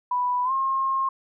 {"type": "tone with pitch glide", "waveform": "sine", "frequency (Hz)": [987.8, 1071], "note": ["B5", "C6"], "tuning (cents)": [0, 40], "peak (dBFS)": -21, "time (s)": [0.11, 1.09], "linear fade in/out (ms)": 5, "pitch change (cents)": 140, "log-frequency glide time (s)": [0.44, 0.52], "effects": []}